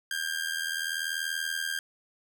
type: tone with amplitude modulation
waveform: sawtooth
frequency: 1599 Hz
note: G6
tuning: 34 cents sharp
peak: -23 dBFS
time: 0.11-1.79 s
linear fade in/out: 2 ms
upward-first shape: sine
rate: 80.6 Hz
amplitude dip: 75%
effects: none